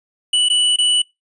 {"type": "tone with dropouts", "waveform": "square", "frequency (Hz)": 2960, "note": "F#7", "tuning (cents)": 0, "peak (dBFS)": -13, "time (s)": [0.33, 1.02], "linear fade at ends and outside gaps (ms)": 5, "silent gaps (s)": [[0.487, 0.499], [0.762, 0.785]], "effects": ["noise-tail reverb RT60 0.2 s tail -23 dB re dry", "resampled to 24000 Hz"]}